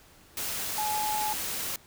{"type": "tone in noise", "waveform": "sine", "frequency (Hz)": 850, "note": "G#5", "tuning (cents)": 40, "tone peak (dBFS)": -28, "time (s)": [0.78, 1.33], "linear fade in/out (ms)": 2, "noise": "white", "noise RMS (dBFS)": -33, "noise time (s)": [0.37, 1.76], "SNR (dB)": 2, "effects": ["pink hiss -56 dBFS RMS until 1.86 s"]}